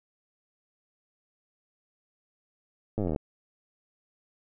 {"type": "slowing click train", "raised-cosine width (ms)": 2, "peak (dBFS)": -17, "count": 17, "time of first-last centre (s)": [2.98, 3.161], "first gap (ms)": 9, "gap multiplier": 1.03, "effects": []}